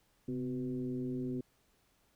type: tone with frequency modulation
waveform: sine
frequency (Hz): 254.5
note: C4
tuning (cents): -48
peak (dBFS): -34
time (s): 0.28-1.41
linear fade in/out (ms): 5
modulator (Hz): 120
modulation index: 0.96
effects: pink hiss -72 dBFS RMS until 2.15 s